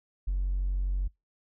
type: tone with hard clipping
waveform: sine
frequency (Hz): 46.25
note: F#1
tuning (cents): 0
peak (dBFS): -26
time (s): 0.27-1.08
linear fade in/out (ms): 10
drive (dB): 1
effects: noise-tail reverb RT60 0.2 s tail -25 dB re dry